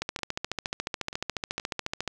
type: two click trains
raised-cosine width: 0.2 ms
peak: -12 / -21 dBFS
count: 30 / 4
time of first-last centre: 0.02-2.077 / 0.19-1.598 s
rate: 14.1 / 2.13 Hz
effects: none